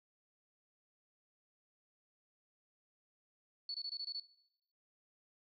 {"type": "tone bursts", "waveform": "sine", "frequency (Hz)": 4435, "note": "C#8", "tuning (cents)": 0, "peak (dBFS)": -38, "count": 7, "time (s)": [3.69, 4.199], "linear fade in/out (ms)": 2, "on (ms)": 53, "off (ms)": 23, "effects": ["noise-tail reverb RT60 0.9 s tail -21 dB re dry"]}